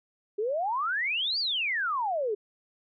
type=exponential two-way sweep; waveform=sine; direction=up then down; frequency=397.2 to 4827 to 397.2 Hz; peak=-26 dBFS; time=0.38-2.35 s; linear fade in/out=10 ms; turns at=1.39 s; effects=none